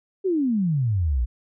sine exponential sweep, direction down, 398.5 to 55 Hz, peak -19 dBFS, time 0.24-1.26 s, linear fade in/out 20 ms, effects none

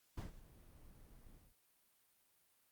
brown noise with ADSR envelope, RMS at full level -42 dBFS, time 0.17-1.56 s, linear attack 10 ms, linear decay 130 ms, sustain -18 dB, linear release 220 ms, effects white hiss -75 dBFS RMS until 2.71 s + Opus 48 kbps

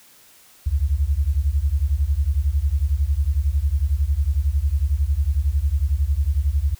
sine beating tone pair, 65.8 / 76.8 Hz, C2 / D#2, +10 / -22 cents, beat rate 11 Hz, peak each -20 dBFS, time 0.66-6.75 s, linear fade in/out 10 ms, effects white hiss -51 dBFS RMS until 6.79 s

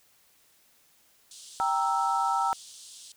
white band-pass noise, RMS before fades -48 dBFS, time 1.31-3.12 s, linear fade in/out 2 ms, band 3100 to 9400 Hz, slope 48 dB/octave
sine chord, E diminished, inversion first, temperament equal, 784 / 932.3 / 1318.5 Hz, G5 / Bb5 / E6, 0 / 0 / 0 cents, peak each -28 dBFS, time 1.6-2.53 s, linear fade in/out 0 ms
effects white hiss -63 dBFS RMS until 3.16 s

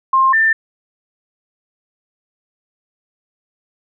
sine tone pair in turn, 1060 / 1786.5 Hz, C6 / A6, +22 / +26 cents, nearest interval major sixth, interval 904 cents, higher second, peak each -9 / -10 dBFS, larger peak first, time 0.13-0.33 / 0.33-0.53 s, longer neither, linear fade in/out 5 ms, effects none

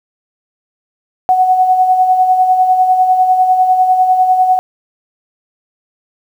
sine tone with tremolo, 742 Hz, F#5, 5 cents sharp, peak -5 dBFS, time 1.29-4.59 s, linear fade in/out 0 ms, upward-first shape sine, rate 10 Hz, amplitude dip 50%, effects 7-bit

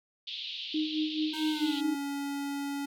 pink band-pass noise, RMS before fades -39 dBFS, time 0.27-1.81 s, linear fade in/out 5 ms, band 2900 to 4100 Hz, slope 48 dB/octave
sine tone with tremolo, 309.3 Hz, D#4, 10 cents flat, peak -26 dBFS, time 0.74-1.95 s, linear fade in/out 5 ms, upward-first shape sine, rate 4.6 Hz, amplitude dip 70%
square tone with pitch glide, 311.1 to 282 Hz, D#4 to C#4, 0 to +30 cents, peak -33 dBFS, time 1.33-2.86 s, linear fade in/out 10 ms, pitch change -170 cents, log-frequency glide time 1.5-1.77 s
effects none

